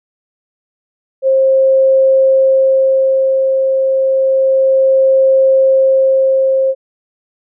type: tone with tremolo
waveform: sine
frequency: 532 Hz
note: C5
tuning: 29 cents sharp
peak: -6 dBFS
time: 1.22-6.75 s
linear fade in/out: 50 ms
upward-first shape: sine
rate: 0.3 Hz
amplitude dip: 35%
effects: none